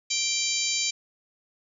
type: harmonic tone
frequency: 784 Hz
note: G5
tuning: in tune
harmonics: 3 / 4 / 5 / 6 / 7 / 8 / 9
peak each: -32 / -34 / -32 / -31 / -35 / -32 / -30 dBFS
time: 0.1-0.91 s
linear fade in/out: 10 ms
effects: none